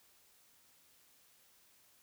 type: silence
effects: white hiss -67 dBFS RMS until 2.02 s